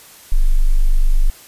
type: tone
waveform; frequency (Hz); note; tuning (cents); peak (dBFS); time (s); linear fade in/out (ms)
sine; 24.5; G0; 0; -8; 0.32-1.3; 0
effects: white hiss -42 dBFS RMS until 1.47 s + resampled to 32000 Hz